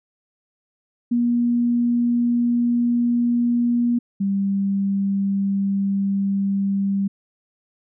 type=tone pair in turn; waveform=sine; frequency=239.2 / 197.21 Hz; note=A#3 / G3; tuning=+45 / +11 cents; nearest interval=minor third; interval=334 cents; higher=first; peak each=-16 / -18 dBFS; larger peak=first; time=1.11-3.99 / 4.2-7.08 s; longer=neither; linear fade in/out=10 ms; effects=none